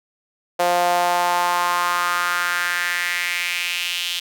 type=tone with high-pass filter sweep; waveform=sawtooth; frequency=175.9 Hz; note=F3; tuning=13 cents sharp; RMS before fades=-21 dBFS; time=0.59-4.2 s; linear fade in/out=10 ms; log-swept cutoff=610 to 3200 Hz; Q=3.5; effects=none